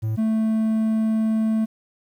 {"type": "tone pair in turn", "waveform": "triangle", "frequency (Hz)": [110, 220.4], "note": ["A2", "A3"], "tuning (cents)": [0, 3], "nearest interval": "octave", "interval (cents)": 1203, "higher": "second", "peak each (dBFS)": [-19, -16], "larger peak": "second", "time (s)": [[0.02, 0.17], [0.17, 1.66]], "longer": "second", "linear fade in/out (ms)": 20, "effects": ["9-bit"]}